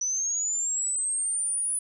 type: linear sweep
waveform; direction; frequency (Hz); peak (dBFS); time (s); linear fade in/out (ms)
sine; up; 5920 to 9956; -25; 0.01-1.79; 5
effects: none